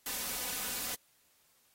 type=noise with comb filter; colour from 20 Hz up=white; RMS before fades=-37 dBFS; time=0.06-0.95 s; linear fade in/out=2 ms; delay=4 ms; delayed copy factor=+0.55; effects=white hiss -69 dBFS RMS until 1.74 s + AAC 48 kbps